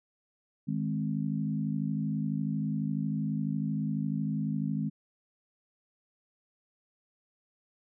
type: chord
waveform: sine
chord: Ab major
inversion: second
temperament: equal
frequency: 155.56 / 207.7 / 261.6 Hz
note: Eb3 / Ab3 / C4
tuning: 0 / 0 / 0 cents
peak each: -32 / -32 / -35 dBFS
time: 0.67-4.9 s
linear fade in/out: 20 ms
effects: none